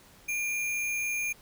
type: tone with sample-and-hold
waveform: sine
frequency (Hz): 2398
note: D7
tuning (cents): +36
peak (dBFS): -28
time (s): 0.28-1.33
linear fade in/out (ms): 10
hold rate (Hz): 8820
effects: pink hiss -56 dBFS RMS until 1.41 s

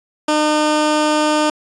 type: tone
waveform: 15% pulse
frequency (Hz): 303.7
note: D#4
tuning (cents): -42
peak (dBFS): -7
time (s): 0.28-1.5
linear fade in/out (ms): 5
effects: resampled to 22050 Hz

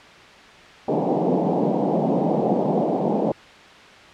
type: band-pass noise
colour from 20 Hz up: pink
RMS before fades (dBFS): -21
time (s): 0.88-3.32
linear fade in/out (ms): 2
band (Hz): 160 to 840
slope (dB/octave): 48
effects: white hiss -44 dBFS RMS until 4.13 s + low-pass 3000 Hz 12 dB/octave

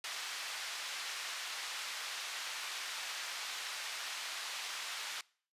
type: band-pass noise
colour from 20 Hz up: white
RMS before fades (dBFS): -42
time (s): 0.04-5.21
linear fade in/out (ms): 2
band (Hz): 1000 to 4600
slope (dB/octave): 12
effects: noise-tail reverb RT60 0.5 s tail -24 dB re dry + resampled to 32000 Hz

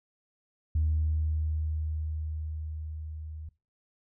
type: tone with level ramp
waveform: sine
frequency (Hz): 77.78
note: D#2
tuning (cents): 0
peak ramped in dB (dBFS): -22 to -38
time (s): 0.75-3.49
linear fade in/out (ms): 5
effects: noise-tail reverb RT60 0.3 s tail -21 dB re dry + tanh soft clip ceiling -19 dBFS

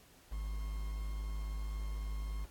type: tone with quantisation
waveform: triangle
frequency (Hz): 51.91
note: G#1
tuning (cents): 0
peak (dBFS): -34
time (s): 0.31-2.46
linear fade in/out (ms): 20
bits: 9
effects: pink hiss -62 dBFS RMS until 2.5 s + AAC 64 kbps

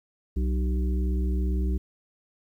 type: harmonic tone with a mistuned harmonic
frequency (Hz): 63.4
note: B1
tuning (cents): +46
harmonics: 1 / 3 / 5 / 6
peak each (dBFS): -23 / -33 / -37 / -39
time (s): 0.36-1.78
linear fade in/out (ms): 10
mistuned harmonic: 5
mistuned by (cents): -80
effects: 10-bit

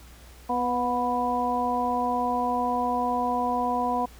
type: harmonic tone with a mistuned harmonic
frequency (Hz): 246.9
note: B3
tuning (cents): 0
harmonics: 1 / 2 / 3 / 4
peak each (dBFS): -30 / -32 / -27 / -27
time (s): 0.49-4.06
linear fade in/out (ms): 10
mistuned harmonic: 3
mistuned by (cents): -26
effects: added 60 Hz sine -47 dBFS peak until 4.19 s + pink hiss -52 dBFS RMS until 4.19 s

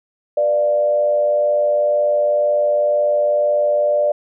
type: tone with frequency modulation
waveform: sine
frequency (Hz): 592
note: D5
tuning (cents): +14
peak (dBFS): -13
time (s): 0.37-4.12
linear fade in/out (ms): 5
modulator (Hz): 102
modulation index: 0.47
effects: none

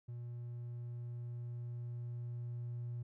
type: tone with level ramp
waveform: triangle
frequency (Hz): 120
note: B2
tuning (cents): -49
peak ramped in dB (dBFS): -40 to -36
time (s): 0.08-3.03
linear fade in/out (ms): 10
effects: tanh soft clip ceiling -35 dBFS

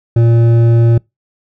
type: tone with hard clipping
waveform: sine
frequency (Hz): 116.4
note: A#2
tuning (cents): -2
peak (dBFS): -8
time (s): 0.16-0.98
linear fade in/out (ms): 5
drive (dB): 9
effects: noise-tail reverb RT60 0.2 s tail -26 dB re dry

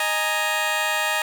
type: chord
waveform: 15% pulse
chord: D# suspended fourth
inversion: none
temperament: just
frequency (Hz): 622.3 / 829.7 / 933.4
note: D#5 / G#5 / A#5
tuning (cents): 0 / -2 / +2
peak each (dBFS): -20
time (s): 0-1.22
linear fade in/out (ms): 2
effects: none

